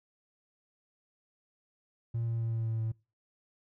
triangle tone with pitch steps, 116 / 115.13 / 114.27 / 113.42 / 112.57 / 111.73 Hz, A#2 / A#2 / A#2 / A#2 / A2 / A2, -8 / -21 / -34 / -47 / +40 / +27 cents, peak -27 dBFS, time 2.14-2.92 s, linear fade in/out 10 ms, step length 130 ms, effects noise-tail reverb RT60 0.3 s tail -26 dB re dry + tanh soft clip ceiling -24 dBFS

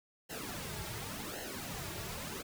pink noise with flanger, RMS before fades -42 dBFS, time 0.29-2.43 s, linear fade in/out 20 ms, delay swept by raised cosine 0.84 to 4.04 ms, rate 0.9 Hz, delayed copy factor -0.8, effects none

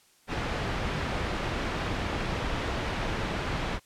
pink low-pass noise, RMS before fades -31 dBFS, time 0.27-3.8 s, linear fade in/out 50 ms, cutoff 3000 Hz, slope 12 dB/octave, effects white hiss -62 dBFS RMS until 3.85 s + low-pass 11000 Hz 12 dB/octave

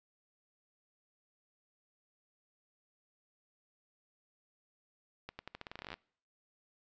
accelerating click train, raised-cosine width 0.3 ms, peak -27 dBFS, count 17, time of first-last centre 5.29-5.94 s, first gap 100 ms, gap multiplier 0.86, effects noise-tail reverb RT60 0.6 s tail -26 dB re dry + resampled to 16000 Hz

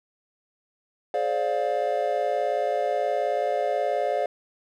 triangle chord, D half-diminished seventh, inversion second, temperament just, 422.9 / 528.6 / 587.3 / 704.8 Hz, Ab4 / C5 / D5 / F5, +31 / +18 / 0 / +16 cents, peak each -29 / -27 / -25 / -25 dBFS, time 1.14-4.26 s, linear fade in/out 2 ms, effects none

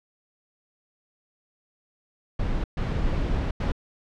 brown noise bursts at uneven times, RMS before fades -25 dBFS, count 3, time 2.39-2.64 / 2.77-3.51 / 3.6-3.72 s, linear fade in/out 5 ms, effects low-pass 4000 Hz 12 dB/octave

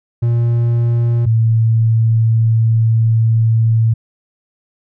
triangle / sine tone pair in turn, 118.1 / 112.9 Hz, A#2 / A2, +23 / +45 cents, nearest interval minor second, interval 78 cents, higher first, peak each -9 dBFS, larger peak neither, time 0.22-1.26 / 1.26-3.94 s, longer second, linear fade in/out 10 ms, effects none

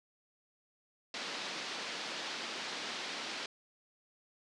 white band-pass noise, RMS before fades -41 dBFS, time 1.14-3.46 s, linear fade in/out 2 ms, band 190 to 4900 Hz, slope 24 dB/octave, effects resampled to 24000 Hz

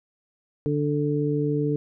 harmonic tone, 147 Hz, D3, 2 cents sharp, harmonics 1 / 2 / 3, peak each -25 / -26 / -26 dBFS, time 0.66-1.76 s, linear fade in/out 0 ms, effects none

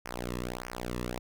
sawtooth tone with flanger, 60.8 Hz, B1, 26 cents flat, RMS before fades -37 dBFS, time 0.05-1.19 s, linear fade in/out 5 ms, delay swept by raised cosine 0.25 to 1.35 ms, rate 1.6 Hz, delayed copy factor -0.95, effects none

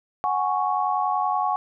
sine chord, F# suspended second, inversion none, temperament equal, 740 / 830.6 / 1108.7 Hz, F#5 / G#5 / C#6, 0 / 0 / 0 cents, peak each -25 dBFS, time 0.24-1.56 s, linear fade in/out 0 ms, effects none

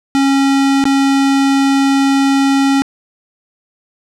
square tone with dropouts, 274 Hz, C#4, 20 cents flat, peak -10 dBFS, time 0.15-2.82 s, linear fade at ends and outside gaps 0 ms, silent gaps 0.84-0.854 s, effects low-pass 8000 Hz 12 dB/octave + 8-bit

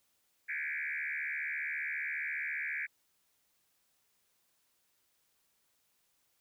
sine tone with frequency modulation, 1975.5 Hz, B6, in tune, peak -34 dBFS, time 0.48-2.87 s, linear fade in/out 20 ms, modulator 74.7 Hz, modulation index 5.1, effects white hiss -75 dBFS RMS until 6.4 s

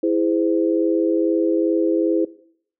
sine chord, E augmented, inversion none, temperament just, 329.6 / 412 / 515 Hz, E4 / G#4 / B#4, 0 / -14 / -28 cents, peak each -18 / -23 / -23 dBFS, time 0.03-2.25 s, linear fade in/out 5 ms, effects noise-tail reverb RT60 0.6 s tail -18 dB re dry

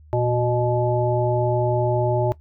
harmonic tone with a mistuned harmonic, 122.6 Hz, B2, 12 cents flat, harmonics 1 / 3 / 5 / 7, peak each -22 / -23 / -23 / -27 dBFS, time 0.13-2.32 s, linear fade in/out 0 ms, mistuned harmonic 1, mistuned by -53 cents, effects noise-tail reverb RT60 0.1 s tail -18 dB re dry + added 76 Hz sine -45 dBFS peak until 2.4 s

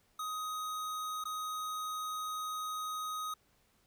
square tone with dropouts, 1254 Hz, D#6, 13 cents sharp, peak -37 dBFS, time 0.19-3.34 s, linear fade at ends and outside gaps 5 ms, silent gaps 1.24-1.253 s, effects pink hiss -71 dBFS RMS until 3.86 s

